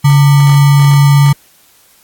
sine tone with sample-and-hold, 141.7 Hz, C#3, 38 cents sharp, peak -3 dBFS, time 0.04-1.33 s, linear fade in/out 10 ms, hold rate 1050 Hz, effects white hiss -47 dBFS RMS until 2.03 s + AAC 64 kbps

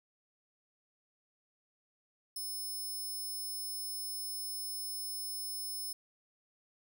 10% pulse tone, 5220 Hz, E8, 18 cents flat, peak -32 dBFS, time 2.36-5.93 s, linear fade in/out 5 ms, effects none

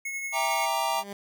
square tone with tremolo, 2181 Hz, C#7, 29 cents flat, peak -30 dBFS, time 0.05-0.66 s, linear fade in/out 5 ms, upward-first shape triangle, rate 11 Hz, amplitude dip 40%
square chord, E half-diminished seventh, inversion none, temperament equal with one note detuned, 659.3 / 794.9 / 932.3 / 1174.7 Hz, E5 / G5 / Bb5 / D6, 0 / +24 / 0 / 0 cents, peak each -33 / -31 / -29 / -34 dBFS, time 0.32-1.04 s, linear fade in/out 50 ms
15% pulse tone with exponential growth, 200.5 Hz, G3, 39 cents sharp, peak -27 dBFS, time 0.81-1.13 s, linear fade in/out 2 ms, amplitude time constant 68 ms
effects none

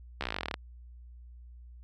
slowing click train, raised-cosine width 0.3 ms, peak -16 dBFS, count 17, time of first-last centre 0.21-0.541 s, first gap 14 ms, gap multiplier 1.05, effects added 60 Hz sine -47 dBFS peak until 1.83 s

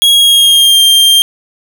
45% pulse tone with pitch glide, 3307 to 3185 Hz, G#7 to G7, -8 to +27 cents, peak -4 dBFS, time 0.02-1.22 s, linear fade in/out 0 ms, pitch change -65 cents, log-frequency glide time 0.13-0.8 s, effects none

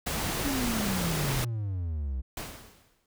pink noise, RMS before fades -31 dBFS, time 0.06-1.45 s, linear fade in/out 10 ms
triangle exponential sweep, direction down, 293.7 to 61.74 Hz, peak -27 dBFS, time 0.43-2.22 s, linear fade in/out 20 ms
pink noise with exponential decay, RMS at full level -35 dBFS, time 2.37-3.06 s, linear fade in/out 2 ms, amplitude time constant 150 ms
effects none

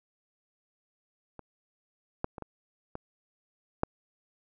clicks, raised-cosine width 1 ms, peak -29 / -15 / -26 / -24 / -23 / -11 dBFS, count 6, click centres 1.393 / 2.244 / 2.382 / 2.423 / 2.954 / 3.834 s, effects none

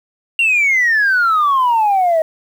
sine exponential sweep, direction down, 2794 to 626 Hz, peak -9 dBFS, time 0.39-2.22 s, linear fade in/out 2 ms, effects tanh soft clip ceiling -8 dBFS + 7-bit

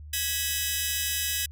10% pulse tone cluster, 1653 / 1959 / 2574 / 3010 / 3767 Hz, G#6 / B6 / E7 / F#7 / A#7, -9 / -15 / -42 / +29 / +17 cents, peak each -25 dBFS, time 0.13-1.46 s, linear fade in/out 5 ms, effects added 75 Hz sine -40 dBFS peak until 1.51 s

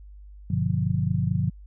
sine chord, G dominant seventh, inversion none, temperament just, 98 / 122.5 / 147 / 176.4 Hz, G2 / B2 / D3 / F3, 0 / -14 / +2 / +18 cents, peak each -27 dBFS, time 0.5-1.5 s, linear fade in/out 5 ms, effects added 50 Hz sine -42 dBFS peak until 1.66 s

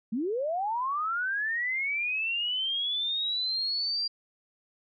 sine linear sweep, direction up, 202.9 to 4774 Hz, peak -27 dBFS, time 0.12-4.08 s, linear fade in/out 10 ms, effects none

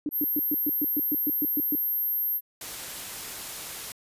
sine tone bursts, 296.1 Hz, D4, 14 cents sharp, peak -25 dBFS, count 12, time 0.06-1.752 s, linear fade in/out 2 ms, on 31 ms, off 120 ms
sine tone, 12790 Hz, G9, 34 cents sharp, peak -24 dBFS, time 0.11-2.41 s, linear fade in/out 50 ms
white noise, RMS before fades -37 dBFS, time 2.61-3.92 s, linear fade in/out 2 ms
effects resampled to 32000 Hz

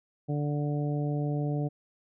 harmonic tone, 146.6 Hz, D3, 3 cents flat, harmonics 1 / 2 / 3 / 4 / 5, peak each -28 / -34 / -38 / -40 / -42 dBFS, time 0.28-1.69 s, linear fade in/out 20 ms, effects none

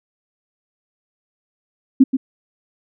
sine tone with echo, 263.9 Hz, C4, 15 cents sharp, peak -5 dBFS, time 2-2.04 s, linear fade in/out 10 ms, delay 130 ms, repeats 1, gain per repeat -9 dB, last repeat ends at 2.17 s, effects none

